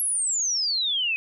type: exponential sweep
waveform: sine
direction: down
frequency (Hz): 11410 to 2500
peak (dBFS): -22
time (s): 0-1.16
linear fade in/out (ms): 0
effects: none